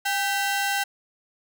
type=ring-modulated tone; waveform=sawtooth; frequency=1174.7 Hz; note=D6; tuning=in tune; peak=-16 dBFS; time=0.05-0.84 s; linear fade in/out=10 ms; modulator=373 Hz; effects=none